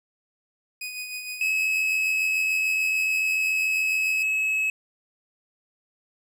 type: tone with tremolo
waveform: sawtooth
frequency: 2489 Hz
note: D#7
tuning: in tune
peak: -27 dBFS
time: 0.81-4.23 s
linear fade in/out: 5 ms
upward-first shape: sine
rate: 6.5 Hz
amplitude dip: 45%
type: tone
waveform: triangle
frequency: 2576 Hz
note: E7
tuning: 41 cents flat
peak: -20 dBFS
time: 1.41-4.7 s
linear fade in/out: 2 ms
effects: none